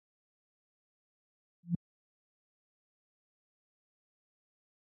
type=tone with exponential growth; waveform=sine; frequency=172.3 Hz; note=F3; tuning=23 cents flat; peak=-22 dBFS; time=1.63-1.75 s; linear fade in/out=5 ms; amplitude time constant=24 ms; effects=high-pass 100 Hz 12 dB/octave